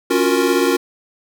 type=chord; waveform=square; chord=Gb major seventh; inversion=second; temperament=equal with one note detuned; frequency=277.2 / 349.2 / 366.2 / 466.2 Hz; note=Db4 / F4 / Gb4 / Bb4; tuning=0 / 0 / -18 / 0 cents; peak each=-20 dBFS; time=0.1-0.77 s; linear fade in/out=10 ms; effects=none